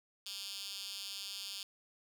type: tone with high-pass filter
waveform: 10% pulse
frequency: 198.1 Hz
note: G3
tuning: 18 cents sharp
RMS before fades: -44 dBFS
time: 0.26-1.63 s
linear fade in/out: 2 ms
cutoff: 3900 Hz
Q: 3.9
effects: none